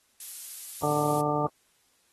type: noise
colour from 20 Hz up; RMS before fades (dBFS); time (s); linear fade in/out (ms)
violet; -36; 0.2-1.21; 2
type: harmonic tone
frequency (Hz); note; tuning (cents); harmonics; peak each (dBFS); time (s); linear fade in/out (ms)
148.3; D3; +17; 1 / 2 / 3 / 4 / 5 / 6 / 8; -32 / -32 / -32 / -32 / -32 / -32 / -32; 0.83-1.47; 2
effects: white hiss -67 dBFS RMS until 2.12 s + AAC 32 kbps